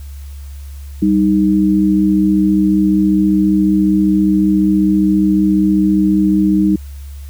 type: tone pair together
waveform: sine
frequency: 195.29 / 310 Hz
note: G3 / D#4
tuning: -6 / -6 cents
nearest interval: minor sixth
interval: 800 cents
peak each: -12 dBFS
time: 1.02-6.76 s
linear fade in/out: 5 ms
effects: added 70 Hz sine -27 dBFS peak until 7.29 s + white hiss -46 dBFS RMS until 7.29 s